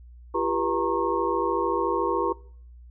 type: tone cluster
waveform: sine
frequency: 342.3 / 395.9 / 484.8 / 928 / 1085 Hz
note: F4 / G4 / B4 / A#5 / C#6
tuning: -35 / +17 / -32 / -8 / -37 cents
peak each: -29 dBFS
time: 0.34-2.33 s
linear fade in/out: 10 ms
effects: noise-tail reverb RT60 0.6 s tail -22 dB re dry + added 60 Hz sine -44 dBFS peak until 2.9 s